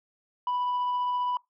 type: tone with tremolo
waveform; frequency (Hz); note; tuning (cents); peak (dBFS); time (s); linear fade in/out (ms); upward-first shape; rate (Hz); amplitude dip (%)
sine; 987.8; B5; 0; -22; 0.47-1.37; 2; triangle; 15; 25
effects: noise-tail reverb RT60 0.2 s tail -25 dB re dry + tanh soft clip ceiling -24 dBFS